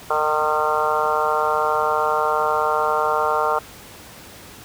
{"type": "harmonic tone with a mistuned harmonic", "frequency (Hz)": 152.5, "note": "D#3", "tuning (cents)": -34, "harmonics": [3, 4, 5, 6, 7, 8, 9], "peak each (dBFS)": [-25, -25, -25, -25, -25, -25, -25], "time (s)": [0.1, 3.59], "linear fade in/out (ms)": 5, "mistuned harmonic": 5, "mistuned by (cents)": 17, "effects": ["pink hiss -41 dBFS RMS until 4.64 s", "high-pass 60 Hz 12 dB/octave"]}